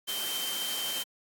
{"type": "tone in noise", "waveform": "sine", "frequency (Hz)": 3118, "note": "G7", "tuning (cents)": -10, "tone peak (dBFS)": -33, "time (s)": [0.07, 1.04], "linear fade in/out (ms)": 20, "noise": "white", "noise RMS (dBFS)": -35, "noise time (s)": [0.07, 1.04], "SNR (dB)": -1, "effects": ["high-pass 200 Hz 12 dB/octave", "AAC 64 kbps"]}